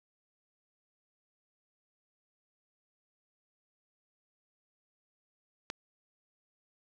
click, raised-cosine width 0.2 ms, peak -18 dBFS, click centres 5.701 s, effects none

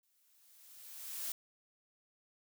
blue noise with exponential growth, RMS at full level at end -38 dBFS, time 0.03-1.32 s, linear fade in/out 2 ms, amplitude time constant 280 ms, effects none

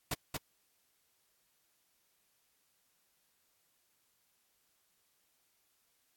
pink noise with echo, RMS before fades -33 dBFS, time 0.11-0.14 s, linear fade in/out 5 ms, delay 230 ms, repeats 1, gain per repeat -3 dB, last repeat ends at 0.37 s, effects white hiss -75 dBFS RMS until 6.16 s + AAC 64 kbps

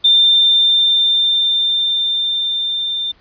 sine tone with level ramp, 3589 Hz, A7, 34 cents sharp, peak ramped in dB -7 to -18 dBFS, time 0.04-3.12 s, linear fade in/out 10 ms, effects pink hiss -52 dBFS RMS until 3.2 s + resampled to 11025 Hz

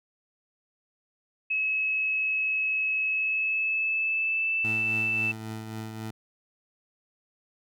sine tone with pitch glide, 2576 to 2647 Hz, E7 to E7, -41 to +7 cents, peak -24 dBFS, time 1.5-5.32 s, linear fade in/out 10 ms, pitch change +48 cents, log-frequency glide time 3.05-4.6 s
20% pulse tone with tremolo, 110.2 Hz, A2, 3 cents sharp, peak -28 dBFS, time 4.64-6.11 s, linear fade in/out 5 ms, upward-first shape triangle, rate 3.7 Hz, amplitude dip 45%
effects none

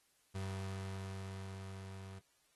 35% pulse tone with level ramp, 96.1 Hz, G2, 34 cents flat, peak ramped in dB -37 to -46 dBFS, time 0.34-2.2 s, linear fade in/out 20 ms, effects white hiss -74 dBFS RMS until 2.55 s + AAC 32 kbps

